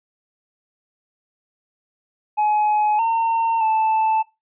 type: tone with pitch steps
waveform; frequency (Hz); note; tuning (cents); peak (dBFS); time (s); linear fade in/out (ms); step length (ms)
triangle; 845 / 911 / 879; G#5 / A#5 / A5; +30 / -40 / -2; -14; 2.37-4.23; 20; 620
effects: noise-tail reverb RT60 0.2 s tail -19 dB re dry + resampled to 8000 Hz